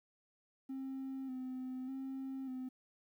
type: tone with vibrato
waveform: triangle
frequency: 261.6 Hz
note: C4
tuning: in tune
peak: -37 dBFS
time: 0.69-2.69 s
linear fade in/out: 10 ms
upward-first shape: square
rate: 0.84 Hz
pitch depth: 32 cents each way
effects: tanh soft clip ceiling -35 dBFS + 12-bit